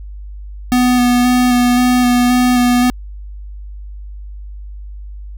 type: tone with vibrato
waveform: square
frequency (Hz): 246.9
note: B3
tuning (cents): 0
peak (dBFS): -10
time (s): 0.72-2.9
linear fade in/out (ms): 0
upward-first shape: square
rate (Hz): 1.9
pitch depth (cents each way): 13
effects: added 50 Hz sine -27 dBFS peak until 5.37 s